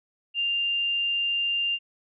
sine tone, 2794 Hz, F7, in tune, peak -23 dBFS, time 0.34-1.79 s, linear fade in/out 50 ms, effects none

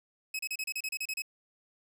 sawtooth tone bursts, 2560 Hz, D#7, 49 cents sharp, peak -29 dBFS, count 11, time 0.34-1.221 s, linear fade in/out 5 ms, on 51 ms, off 32 ms, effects none

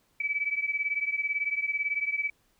sine beating tone pair, 2291 / 2309 Hz, D7 / D7, -44 / -30 cents, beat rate 18 Hz, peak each -29 / -31 dBFS, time 0.2-2.3 s, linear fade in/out 5 ms, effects pink hiss -69 dBFS RMS until 2.59 s

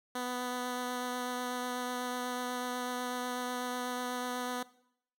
10% pulse tone with vibrato, 248.3 Hz, B3, 9 cents sharp, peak -26 dBFS, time 0.15-4.63 s, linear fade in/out 5 ms, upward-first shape triangle, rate 8.1 Hz, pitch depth 11 cents each way, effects noise-tail reverb RT60 0.7 s tail -19 dB re dry

